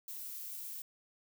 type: noise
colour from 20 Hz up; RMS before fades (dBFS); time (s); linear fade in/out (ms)
violet; -44; 0.08-0.82; 2
effects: none